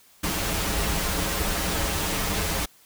pink noise with comb filter, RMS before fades -26 dBFS, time 0.23-2.66 s, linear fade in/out 10 ms, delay 8.1 ms, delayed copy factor -0.8, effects white hiss -56 dBFS RMS until 2.85 s

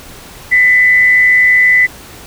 sine tone with frequency modulation, 1997 Hz, B6, 19 cents sharp, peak -5 dBFS, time 0.51-1.87 s, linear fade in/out 20 ms, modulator 165 Hz, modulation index 0.29, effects pink hiss -34 dBFS RMS until 2.26 s

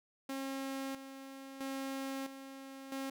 sawtooth tone with tremolo, 269.9 Hz, C#4, 46 cents flat, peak -34 dBFS, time 0.29-3.1 s, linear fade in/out 5 ms, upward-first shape square, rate 0.76 Hz, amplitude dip 65%, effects none

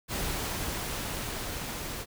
pink noise with level ramp, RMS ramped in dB -32 to -37 dBFS, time 0.08-2.06 s, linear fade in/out 50 ms, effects none

